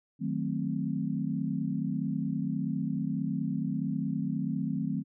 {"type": "chord", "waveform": "sine", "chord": "D# diminished seventh", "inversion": "none", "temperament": "equal", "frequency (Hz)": [155.56, 185, 220, 261.6], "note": ["D#3", "F#3", "A3", "C4"], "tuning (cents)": [0, 0, 0, 0], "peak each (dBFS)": -34, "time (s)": [0.19, 5.04], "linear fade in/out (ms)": 50, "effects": []}